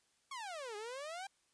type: exponential two-way sweep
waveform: sawtooth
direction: down then up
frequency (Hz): 1135 to 405.6 to 805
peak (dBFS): -39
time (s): 0.31-1.27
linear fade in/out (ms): 5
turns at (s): 0.76
effects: white hiss -75 dBFS RMS until 1.53 s + resampled to 22050 Hz